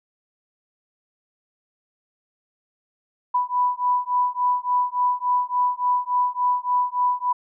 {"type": "beating tone pair", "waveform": "sine", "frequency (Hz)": [987.8, 991.3], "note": ["B5", "B5"], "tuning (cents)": [0, 6], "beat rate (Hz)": 3.5, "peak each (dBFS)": -22, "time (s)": [3.34, 7.33], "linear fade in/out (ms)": 10, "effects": []}